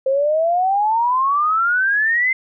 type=exponential sweep; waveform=sine; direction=up; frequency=523.3 to 2093 Hz; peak=-14 dBFS; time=0.06-2.33 s; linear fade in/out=5 ms; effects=none